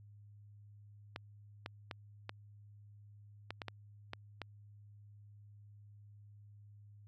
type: clicks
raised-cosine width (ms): 0.3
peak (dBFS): -25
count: 9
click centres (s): 1.161 / 1.661 / 1.912 / 2.294 / 3.506 / 3.618 / 3.683 / 4.134 / 4.417
effects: added 103 Hz sine -55 dBFS peak until 7.07 s